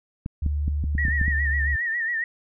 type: clicks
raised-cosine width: 5 ms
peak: -16 dBFS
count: 9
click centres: 0.261 / 0.463 / 0.68 / 0.84 / 0.952 / 1.052 / 1.083 / 1.214 / 1.281 s
type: tone with pitch glide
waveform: sine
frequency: 73.42 to 71.29 Hz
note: D2 to C#2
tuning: 0 to +49 cents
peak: -22 dBFS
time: 0.42-1.76 s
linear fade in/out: 5 ms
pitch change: -51 cents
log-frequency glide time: 0.99-1.61 s
type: tone with vibrato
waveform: sine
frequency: 1855 Hz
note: A#6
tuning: 9 cents flat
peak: -23 dBFS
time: 0.98-2.24 s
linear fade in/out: 2 ms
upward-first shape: sine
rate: 7.3 Hz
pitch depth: 76 cents each way
effects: none